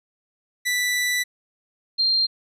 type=tone pair in turn; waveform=sawtooth / sine; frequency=1975.5 / 4186 Hz; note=B6 / C8; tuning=0 / 0 cents; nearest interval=octave + minor second; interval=1300 cents; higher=second; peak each=-17 dBFS; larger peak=neither; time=0.65-1.24 / 1.98-2.27 s; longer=first; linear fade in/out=20 ms; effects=resampled to 32000 Hz

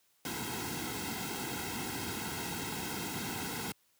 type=noise with comb filter; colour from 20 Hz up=pink; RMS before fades=-38 dBFS; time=0.25-3.72 s; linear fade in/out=2 ms; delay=1.7 ms; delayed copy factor=-0.9; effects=white hiss -71 dBFS RMS until 3.99 s + high-pass 80 Hz 12 dB/octave

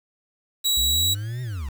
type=tone; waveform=sawtooth; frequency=3886 Hz; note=B7; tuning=29 cents flat; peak=-16 dBFS; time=0.64-1.15 s; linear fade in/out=20 ms
type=linear two-way sweep; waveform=triangle; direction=up then down; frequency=60.7 to 127.5 to 60.7 Hz; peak=-25 dBFS; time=0.77-1.69 s; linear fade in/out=5 ms; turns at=1.42 s
effects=7-bit

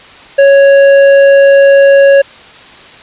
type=tone with tanh clipping; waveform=triangle; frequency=554.4 Hz; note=C#5; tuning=in tune; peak=-3 dBFS; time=0.38-2.22 s; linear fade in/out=10 ms; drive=14 dB; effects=white hiss -34 dBFS RMS until 3.02 s + resampled to 8000 Hz

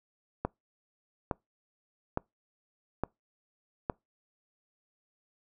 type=click train; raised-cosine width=1 ms; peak=-15 dBFS; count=5; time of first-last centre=0.45-3.898 s; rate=1.16 Hz; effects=noise-tail reverb RT60 0.2 s tail -26 dB re dry

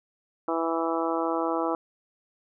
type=harmonic tone; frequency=164.81 Hz; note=E3; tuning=in tune; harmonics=2 / 3 / 4 / 5 / 6 / 7 / 8; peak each=-29 / -31 / -32 / -33 / -34 / -34 / -35 dBFS; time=0.48-1.75 s; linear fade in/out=2 ms; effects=none

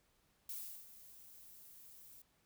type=noise with ADSR envelope; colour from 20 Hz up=violet; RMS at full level=-44 dBFS; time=0.49-2.22 s; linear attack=3 ms; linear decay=350 ms; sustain=-14 dB; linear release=4 ms; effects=pink hiss -75 dBFS RMS until 2.45 s

